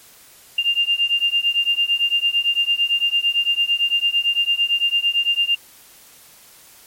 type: beating tone pair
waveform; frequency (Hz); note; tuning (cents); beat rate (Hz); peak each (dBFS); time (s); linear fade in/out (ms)
sine; 2794 / 2802.9; F7 / F7; 0 / +6; 8.9; -19; 0.58-5.55; 5
effects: white hiss -47 dBFS RMS until 6.86 s + MP3 64 kbps